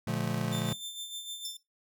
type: chord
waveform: square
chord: Bb major seventh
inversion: none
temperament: just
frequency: 116.54 / 145.68 / 174.81 / 218.5 Hz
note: Bb2 / D3 / F3 / A3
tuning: 0 / -14 / +2 / -12 cents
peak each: -36 dBFS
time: 0.07-0.73 s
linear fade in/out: 5 ms
type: tone with tremolo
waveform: sawtooth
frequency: 3560 Hz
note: A7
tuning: 20 cents sharp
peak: -33 dBFS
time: 0.52-1.57 s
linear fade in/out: 5 ms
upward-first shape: sine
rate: 6.6 Hz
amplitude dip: 55%
type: tone with exponential decay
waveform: sawtooth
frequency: 5330 Hz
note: E8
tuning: 18 cents sharp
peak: -34 dBFS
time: 1.45-1.63 s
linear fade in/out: 1 ms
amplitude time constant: 39 ms
effects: noise-tail reverb RT60 0.2 s tail -23 dB re dry